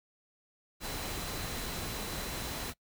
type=tone in noise; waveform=sine; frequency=4031 Hz; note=B7; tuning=35 cents sharp; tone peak=-48 dBFS; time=0.8-2.74 s; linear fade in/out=50 ms; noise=pink; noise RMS=-38 dBFS; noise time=0.8-2.74 s; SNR=-13 dB; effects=noise-tail reverb RT60 0.1 s tail -22 dB re dry